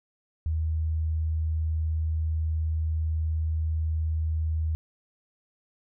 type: tone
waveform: sine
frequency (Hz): 79.3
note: D#2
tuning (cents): +33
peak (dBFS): -24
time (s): 0.46-4.75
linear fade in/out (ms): 0
effects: none